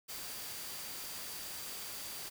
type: tone in noise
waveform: sine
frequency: 4699 Hz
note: D8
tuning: in tune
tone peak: -52 dBFS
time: 0.08-2.3 s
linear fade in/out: 20 ms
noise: white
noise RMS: -44 dBFS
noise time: 0.08-2.3 s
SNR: -11 dB
effects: none